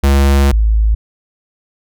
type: tone pair in turn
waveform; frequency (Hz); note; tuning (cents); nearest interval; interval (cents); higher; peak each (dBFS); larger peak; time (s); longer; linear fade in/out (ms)
square / sine; 69.3 / 54.01; C#2 / A1; 0 / -31; major third; 431; first; -8; neither; 0.03-0.52 / 0.52-0.95; first; 10
effects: none